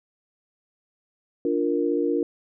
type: chord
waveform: sine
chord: Bb major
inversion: first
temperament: equal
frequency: 293.7 / 349.2 / 466.2 Hz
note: D4 / F4 / Bb4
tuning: 0 / 0 / 0 cents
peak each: -25 dBFS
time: 1.45-2.23 s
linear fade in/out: 2 ms
effects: none